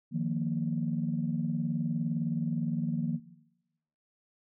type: chord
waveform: sine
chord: Eb suspended second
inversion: none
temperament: just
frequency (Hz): 155.56 / 175.01 / 233.3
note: Eb3 / F3 / Bb3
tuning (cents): 0 / +4 / +2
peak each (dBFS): -32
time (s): 0.11-3.2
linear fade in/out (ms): 50
effects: noise-tail reverb RT60 0.9 s tail -17 dB re dry + tanh soft clip ceiling -19 dBFS